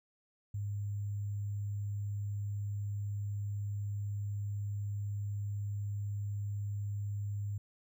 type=tone with sample-and-hold; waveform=sine; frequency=102 Hz; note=G#2; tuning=31 cents flat; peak=-34 dBFS; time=0.54-7.58 s; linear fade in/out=5 ms; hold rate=7350 Hz; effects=none